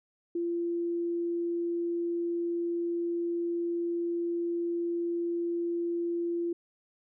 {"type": "tone", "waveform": "sine", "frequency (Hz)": 342.4, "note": "F4", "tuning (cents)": -34, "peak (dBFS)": -28, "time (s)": [0.35, 6.53], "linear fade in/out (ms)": 5, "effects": []}